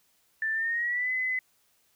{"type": "tone with pitch glide", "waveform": "sine", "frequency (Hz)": [1771, 2023], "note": ["A6", "B6"], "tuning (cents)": [11, 41], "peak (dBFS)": -26, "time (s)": [0.42, 1.39], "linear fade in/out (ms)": 2, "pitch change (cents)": 230, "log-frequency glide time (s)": [0.53, 1.11], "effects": ["white hiss -68 dBFS RMS until 1.95 s"]}